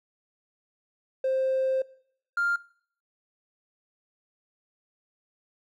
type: tone pair in turn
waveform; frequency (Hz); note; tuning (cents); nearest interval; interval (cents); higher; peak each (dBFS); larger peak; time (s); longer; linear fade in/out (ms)
triangle; 526 / 1398.2; C5 / F6; +9 / +2; octave + perfect fourth; 1693; second; -20; neither; 1.24-1.82 / 2.37-2.56; first; 5
effects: noise-tail reverb RT60 0.6 s tail -23 dB re dry + tanh soft clip ceiling -19 dBFS